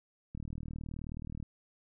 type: click train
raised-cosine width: 5 ms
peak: -29 dBFS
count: 43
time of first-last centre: 0.35-1.427 s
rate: 39 Hz
effects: none